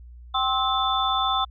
sine tone cluster, 774 / 1058 / 1300 / 3523 Hz, G5 / C6 / E6 / A7, -22 / +19 / -24 / +1 cents, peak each -26 dBFS, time 0.34-1.45 s, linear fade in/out 10 ms, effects added 60 Hz sine -41 dBFS peak until 1.5 s

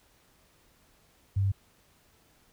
sine tone, 98 Hz, G2, in tune, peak -23 dBFS, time 1.36-1.52 s, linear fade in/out 10 ms, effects pink hiss -64 dBFS RMS until 2.52 s

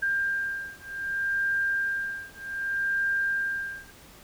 sine beating tone pair, 1594 / 1594.65 Hz, G6 / G6, +28 / +29 cents, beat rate 0.65 Hz, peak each -29 / -29 dBFS, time 0.02-3.91 s, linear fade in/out 10 ms, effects pink hiss -51 dBFS RMS until 4.23 s

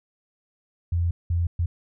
sine tone bursts at uneven times, 85.7 Hz, F2, 32 cents flat, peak -20 dBFS, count 3, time 0.92-1.11 / 1.3-1.47 / 1.59-1.66 s, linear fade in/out 5 ms, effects none

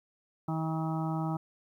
harmonic tone, 160 Hz, D#3, 49 cents sharp, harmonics 1 / 2 / 4 / 5 / 6 / 7 / 8, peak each -31 / -36 / -43 / -39 / -43 / -48 / -43 dBFS, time 0.48-1.37 s, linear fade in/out 5 ms, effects 11-bit

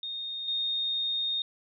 sine tone with level steps, 3689 Hz, A#7, 19 cents flat, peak -33 / -27 dBFS, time 0.03-1.42 s, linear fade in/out 2 ms, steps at 0.48 s, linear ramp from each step 2 ms, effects none

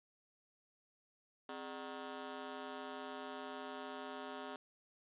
15% pulse ring-modulated tone, 338.1 Hz, E4, 44 cents sharp, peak -35 dBFS, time 1.49-4.56 s, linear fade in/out 2 ms, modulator 76.2 Hz, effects resampled to 8000 Hz + 11-bit

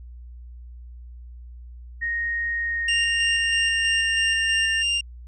sine tone with pitch glide, 1864.7 to 1801.2 Hz, A#6 to A6, 0 to +40 cents, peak -23 dBFS, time 2.01-4.83 s, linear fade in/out 20 ms, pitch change -60 cents, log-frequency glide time 2.57-4.71 s
40% pulse tone with tremolo, 2794 Hz, F7, in tune, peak -19 dBFS, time 2.88-5.01 s, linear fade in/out 5 ms, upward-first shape square, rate 3.1 Hz, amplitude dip 25%
effects added 60 Hz sine -38 dBFS peak until 5.27 s + resampled to 22050 Hz

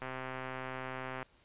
click train, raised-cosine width 0.5 ms, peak -25 dBFS, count 158, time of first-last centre 0.02-1.228 s, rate 130 Hz, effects pink hiss -66 dBFS RMS until 1.44 s + resampled to 8000 Hz

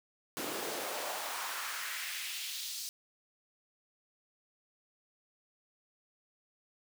pink noise with high-pass filter sweep, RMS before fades -39 dBFS, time 0.37-2.89 s, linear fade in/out 0 ms, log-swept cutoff 290 to 5100 Hz, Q 1.7, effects none

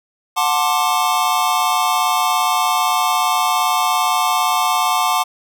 square chord, D dominant seventh, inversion first, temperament just, 734.2 / 881 / 1057.2 / 1174.7 Hz, F#5 / A5 / C6 / D6, -14 / +2 / +18 / 0 cents, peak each -21 dBFS, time 0.36-5.24 s, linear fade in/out 20 ms, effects none

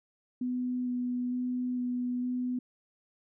sine tone with vibrato, 248.4 Hz, B3, 10 cents sharp, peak -29 dBFS, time 0.41-2.59 s, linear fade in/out 5 ms, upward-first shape square, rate 1.1 Hz, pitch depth 9 cents each way, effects none

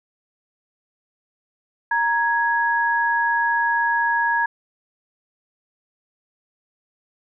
sine tone pair together, 933.9 / 1664 Hz, A#5 / G#6, +3 / +3 cents, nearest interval minor seventh, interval 1000 cents, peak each -20 dBFS, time 1.91-4.46 s, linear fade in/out 5 ms, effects none

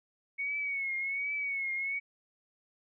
sine tone with vibrato, 2217 Hz, C#7, in tune, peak -31 dBFS, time 0.38-2 s, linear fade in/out 20 ms, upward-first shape triangle, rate 1.3 Hz, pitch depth 76 cents each way, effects none

